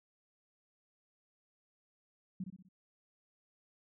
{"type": "tone with echo", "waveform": "sine", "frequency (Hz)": 186.1, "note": "F#3", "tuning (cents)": 10, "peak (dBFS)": -36, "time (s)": [2.4, 2.44], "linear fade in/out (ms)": 5, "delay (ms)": 62, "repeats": 4, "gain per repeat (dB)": -6, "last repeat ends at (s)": 2.688, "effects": []}